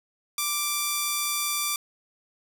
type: tone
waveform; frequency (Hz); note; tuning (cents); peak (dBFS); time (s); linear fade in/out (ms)
5% pulse; 1174.7; D6; 0; -13; 0.38-1.76; 2
effects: none